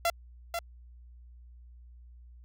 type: tone with echo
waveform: sawtooth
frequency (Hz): 681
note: F5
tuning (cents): -44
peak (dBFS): -21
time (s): 0.05-0.1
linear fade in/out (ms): 2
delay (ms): 490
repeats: 1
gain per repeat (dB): -6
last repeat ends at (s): 0.59
effects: added 60 Hz sine -49 dBFS peak until 2.44 s